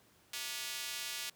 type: tone with high-pass filter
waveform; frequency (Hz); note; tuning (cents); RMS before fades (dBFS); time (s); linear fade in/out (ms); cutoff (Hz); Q
square; 130.81; C3; 0; -41; 0.33-1.3; 5; 2900; 0.87
effects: pink hiss -66 dBFS RMS until 1.35 s + high-pass 80 Hz 12 dB/octave